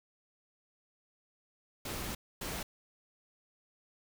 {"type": "noise bursts at uneven times", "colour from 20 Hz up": "pink", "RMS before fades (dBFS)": -39, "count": 2, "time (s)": [[1.85, 2.15], [2.41, 2.63]], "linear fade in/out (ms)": 5, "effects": []}